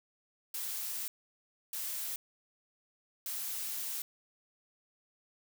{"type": "noise bursts at uneven times", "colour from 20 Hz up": "blue", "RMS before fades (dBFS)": -38, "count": 3, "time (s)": [[0.54, 1.08], [1.73, 2.16], [3.26, 4.02]], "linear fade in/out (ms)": 2, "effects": []}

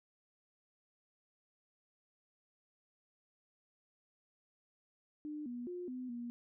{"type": "tone with pitch steps", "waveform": "sine", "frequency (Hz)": [300.3, 242.7, 356.5, 253.2, 239], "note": ["D4", "B3", "F4", "B3", "A#3"], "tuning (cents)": [39, -30, 36, 43, 43], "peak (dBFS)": -40, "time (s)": [5.25, 6.3], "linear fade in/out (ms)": 0, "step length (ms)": 210, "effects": []}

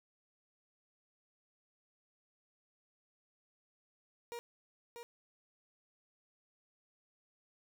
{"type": "tone with echo", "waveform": "30% pulse", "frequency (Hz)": 473, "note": "A#4", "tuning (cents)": 25, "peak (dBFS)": -39, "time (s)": [4.32, 4.39], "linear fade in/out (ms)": 0, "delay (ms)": 640, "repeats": 1, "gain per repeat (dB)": -5, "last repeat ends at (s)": 5.03, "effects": []}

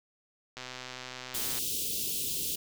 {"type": "click train", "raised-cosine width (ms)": 0.2, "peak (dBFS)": -23, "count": 130, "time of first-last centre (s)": [0.57, 1.586], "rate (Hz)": 127}
{"type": "band-stop noise", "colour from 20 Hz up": "white", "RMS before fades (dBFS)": -33, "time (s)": [1.34, 2.56], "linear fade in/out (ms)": 10, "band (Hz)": [490, 2800], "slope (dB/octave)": 48}
{"effects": []}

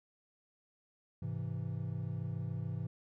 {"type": "chord", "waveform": "triangle", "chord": "Ab augmented", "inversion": "none", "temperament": "equal", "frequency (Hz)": [103.83, 130.81, 164.81], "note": ["Ab2", "C3", "E3"], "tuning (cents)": [0, 0, 0], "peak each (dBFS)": [-38, -38, -39], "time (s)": [1.22, 2.87], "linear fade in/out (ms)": 5, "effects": []}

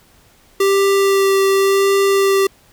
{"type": "tone with vibrato", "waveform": "square", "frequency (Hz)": 392, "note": "G4", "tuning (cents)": 0, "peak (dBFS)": -12, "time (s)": [0.6, 2.47], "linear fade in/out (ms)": 5, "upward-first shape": "sine", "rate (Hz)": 0.9, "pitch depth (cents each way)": 11, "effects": ["pink hiss -51 dBFS RMS until 2.72 s"]}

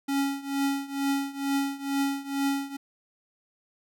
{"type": "tone with tremolo", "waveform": "square", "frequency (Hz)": 277.2, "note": "C#4", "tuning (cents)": 0, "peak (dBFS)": -23, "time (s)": [0.08, 2.77], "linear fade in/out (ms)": 10, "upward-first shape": "triangle", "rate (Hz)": 2.2, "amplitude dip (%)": 90, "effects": []}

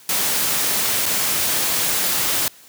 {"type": "noise with dropouts", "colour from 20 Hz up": "white", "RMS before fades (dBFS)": -20, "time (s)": [0.09, 2.48], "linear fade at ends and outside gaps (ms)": 1, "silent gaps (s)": [1.057, 1.062], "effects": ["white hiss -47 dBFS RMS until 2.68 s", "high-pass 80 Hz 12 dB/octave"]}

